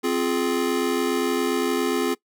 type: chord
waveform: square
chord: F minor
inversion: second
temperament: just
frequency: 261.9 / 349.2 / 419.1 Hz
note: C4 / F4 / Ab4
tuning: +2 / 0 / +16 cents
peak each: -26 dBFS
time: 0.03-2.15 s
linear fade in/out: 20 ms
effects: noise-tail reverb RT60 0.1 s tail -21 dB re dry